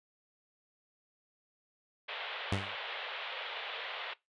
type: band-pass noise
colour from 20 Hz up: white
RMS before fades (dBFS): -41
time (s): 2.08-4.14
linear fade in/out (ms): 10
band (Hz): 450 to 3600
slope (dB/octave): 48
type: tone with exponential decay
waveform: sawtooth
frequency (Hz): 98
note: G2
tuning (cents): 0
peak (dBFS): -23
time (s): 2.52-2.76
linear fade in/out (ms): 5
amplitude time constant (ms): 51
effects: noise-tail reverb RT60 0.2 s tail -21 dB re dry + resampled to 22050 Hz